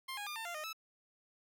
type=tone with pitch steps; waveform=15% pulse; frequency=1057 / 822 / 1205 / 900 / 693 / 614 / 1307 Hz; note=C6 / G#5 / D6 / A5 / F5 / D#5 / E6; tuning=+17 / -18 / +44 / +39 / -14 / -23 / -15 cents; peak=-34 dBFS; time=0.08-0.731 s; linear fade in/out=10 ms; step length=93 ms; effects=none